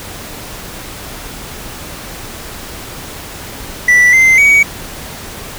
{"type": "tone with pitch steps", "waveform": "triangle", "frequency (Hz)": [1967, 2075, 2258], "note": ["B6", "C7", "C#7"], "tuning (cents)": [-7, -15, 31], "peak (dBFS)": -3, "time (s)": [3.88, 4.63], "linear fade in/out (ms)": 5, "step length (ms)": 250, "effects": ["pink hiss -28 dBFS RMS until 5.58 s"]}